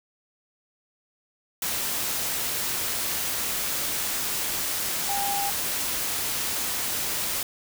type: tone in noise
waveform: sine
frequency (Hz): 802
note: G5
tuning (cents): +39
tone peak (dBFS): -27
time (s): 5.09-5.5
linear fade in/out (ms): 2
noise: white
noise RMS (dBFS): -28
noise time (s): 1.62-7.43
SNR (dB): -2
effects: none